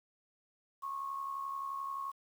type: tone with amplitude modulation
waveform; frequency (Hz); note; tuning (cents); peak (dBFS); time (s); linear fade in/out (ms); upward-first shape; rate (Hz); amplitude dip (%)
sine; 1095; C#6; -22; -34; 0.82-2.12; 20; sine; 71.5; 55
effects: 10-bit